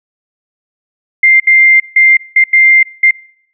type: tone bursts at uneven times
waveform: sine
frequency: 2098 Hz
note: C7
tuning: 4 cents sharp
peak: -3 dBFS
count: 6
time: 1.23-1.4 / 1.47-1.8 / 1.96-2.17 / 2.36-2.44 / 2.53-2.83 / 3.03-3.11 s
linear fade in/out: 5 ms
effects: noise-tail reverb RT60 0.7 s tail -24 dB re dry